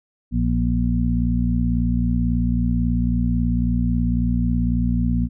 harmonic tone with a mistuned harmonic, 58.27 Hz, A#1, in tune, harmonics 1 / 2 / 3 / 4, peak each -21 / -24 / -24 / -22 dBFS, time 0.31-5.29 s, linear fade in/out 50 ms, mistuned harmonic 4, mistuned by +40 cents, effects none

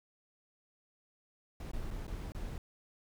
brown noise with dropouts, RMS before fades -40 dBFS, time 1.6-2.58 s, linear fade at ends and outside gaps 2 ms, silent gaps 1.716-1.733 / 1.906-1.91 / 2.068-2.078 / 2.321-2.347 s, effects none

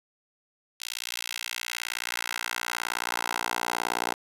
10% pulse tone with high-pass filter sweep, 59 Hz, A#1, 22 cents sharp, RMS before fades -32 dBFS, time 0.8-4.14 s, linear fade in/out 5 ms, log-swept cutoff 3400 to 670 Hz, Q 1.2, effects resampled to 32000 Hz

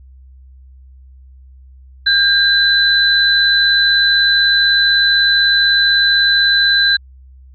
sine tone pair together, 1600 / 4012 Hz, G6 / B7, +35 / +26 cents, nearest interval octave + major third, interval 1591 cents, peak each -12 dBFS, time 2.06-6.97 s, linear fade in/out 10 ms, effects added 65 Hz sine -38 dBFS peak until 7.54 s

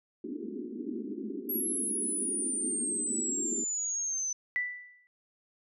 pink band-pass noise, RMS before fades -38 dBFS, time 0.24-3.64 s, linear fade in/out 2 ms, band 210 to 410 Hz, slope 96 dB/octave
sine exponential sweep, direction down, 11550 to 6060 Hz, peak -30 dBFS, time 1.49-4.33 s, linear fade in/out 5 ms
sine tone with exponential decay, 1975.5 Hz, B6, in tune, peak -25 dBFS, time 4.56-5.07 s, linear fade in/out 0 ms, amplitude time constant 110 ms
effects none

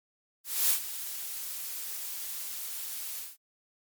blue noise with ADSR envelope, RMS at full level -24 dBFS, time 0.44-3.37 s, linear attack 260 ms, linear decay 91 ms, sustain -13 dB, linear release 190 ms, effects MP3 96 kbps

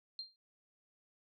sine tone with exponential decay, 4186 Hz, C8, in tune, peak -37 dBFS, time 0.19-0.36 s, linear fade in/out 1 ms, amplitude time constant 36 ms, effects none

